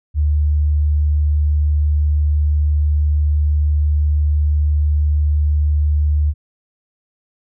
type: tone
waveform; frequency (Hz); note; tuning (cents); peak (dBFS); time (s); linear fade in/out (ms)
sine; 74.5; D2; +25; -12; 0.14-6.34; 50
effects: none